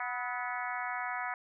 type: harmonic tone with a mistuned harmonic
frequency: 245.9 Hz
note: B3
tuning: 7 cents flat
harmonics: 3 / 4 / 5 / 6 / 7 / 8 / 9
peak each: -39 / -40 / -41 / -42 / -42 / -43 / -44 dBFS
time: 0-1.34 s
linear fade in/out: 2 ms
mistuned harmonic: 5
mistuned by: +50 cents
effects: none